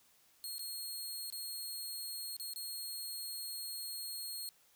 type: tone with dropouts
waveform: 15% pulse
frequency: 4270 Hz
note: C8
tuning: 34 cents sharp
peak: -34 dBFS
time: 0.44-4.49 s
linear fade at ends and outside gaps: 0 ms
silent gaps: 0.582-0.593 / 1.301-1.325 / 2.366-2.398 / 2.535-2.56 s
effects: white hiss -68 dBFS RMS until 4.75 s